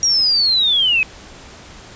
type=linear sweep; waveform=sine; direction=down; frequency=5720 to 2495 Hz; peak=-12 dBFS; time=0.03-1.03 s; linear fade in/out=0 ms; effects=pink hiss -39 dBFS RMS until 1.95 s + resampled to 16000 Hz